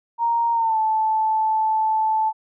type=tone with pitch glide; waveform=sine; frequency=932.3 to 874.9 Hz; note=A#5 to A5; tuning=0 to -10 cents; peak=-17 dBFS; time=0.18-2.33 s; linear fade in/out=50 ms; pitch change=-110 cents; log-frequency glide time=0.53-0.78 s; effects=none